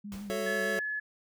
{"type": "tone with vibrato", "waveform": "sine", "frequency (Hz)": 200.5, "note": "G3", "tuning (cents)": 39, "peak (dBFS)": -38, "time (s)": [0.04, 0.79], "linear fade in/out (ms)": 10, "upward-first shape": "triangle", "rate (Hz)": 6.4, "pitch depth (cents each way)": 62}
{"type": "noise with exponential decay", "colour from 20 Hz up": "pink", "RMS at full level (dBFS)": -45, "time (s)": [0.12, 0.63], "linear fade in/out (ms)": 0, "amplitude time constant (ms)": 110}
{"type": "chord", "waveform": "square", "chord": "F# minor seventh", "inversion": "none", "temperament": "equal with one note detuned", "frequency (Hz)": [370, 440, 554.4, 665], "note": ["F#4", "A4", "C#5", "E5"], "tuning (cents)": [0, 0, 0, 15], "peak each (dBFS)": [-40, -36, -36, -39], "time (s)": [0.3, 0.79], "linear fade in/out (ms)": 0}
{"type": "tone", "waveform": "sine", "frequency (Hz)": 1709, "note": "G#6", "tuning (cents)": 49, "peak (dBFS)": -31, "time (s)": [0.46, 1], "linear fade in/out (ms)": 10}
{"effects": []}